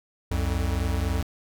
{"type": "tone pair together", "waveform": "square", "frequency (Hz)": [63.8, 87.44], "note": ["C2", "F2"], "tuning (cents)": [-43, 3], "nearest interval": "perfect fourth", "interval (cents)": 546, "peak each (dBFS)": -27, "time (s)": [0.31, 1.23], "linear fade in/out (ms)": 5, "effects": []}